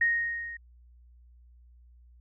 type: tone with level ramp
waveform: sine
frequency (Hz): 1864.7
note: A#6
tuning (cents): 0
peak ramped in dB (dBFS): -20 to -38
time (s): 0.01-0.57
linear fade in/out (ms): 5
effects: added 60 Hz sine -53 dBFS peak until 2.2 s